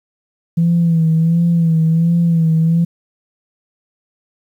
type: tone with vibrato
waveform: sine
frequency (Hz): 165.6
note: E3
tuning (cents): +8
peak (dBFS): -9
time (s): 0.57-2.85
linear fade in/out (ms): 10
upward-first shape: sine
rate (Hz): 1.4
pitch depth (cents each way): 53
effects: tanh soft clip ceiling -6 dBFS + 8-bit